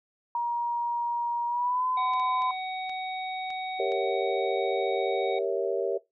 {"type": "tone with pitch glide", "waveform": "sine", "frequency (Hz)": [948, 1016], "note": ["A#5", "B5"], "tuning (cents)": [29, 49], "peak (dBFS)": -25, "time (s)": [0.35, 2.51], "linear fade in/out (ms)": 2, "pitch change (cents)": 120, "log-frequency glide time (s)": [1.47, 1.86]}
{"type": "harmonic tone", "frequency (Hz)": 750, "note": "F#5", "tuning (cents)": 23, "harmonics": [1, 3, 5], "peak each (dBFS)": [-32, -38, -42], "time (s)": [1.97, 5.39], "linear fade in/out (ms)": 5}
{"type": "clicks", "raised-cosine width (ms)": 0.2, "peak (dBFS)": -30, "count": 6, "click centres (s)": [2.136, 2.198, 2.421, 2.895, 3.504, 3.92]}
{"type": "chord", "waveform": "sine", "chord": "G diminished seventh", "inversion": "none", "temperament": "equal", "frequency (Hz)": [392, 466.2, 554.4, 659.3], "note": ["G4", "Bb4", "Db5", "Fb5"], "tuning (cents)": [0, 0, 0, 0], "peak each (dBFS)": [-30, -30, -31, -33], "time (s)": [3.79, 5.98], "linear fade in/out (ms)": 10}
{"effects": ["noise-tail reverb RT60 0.2 s tail -20 dB re dry"]}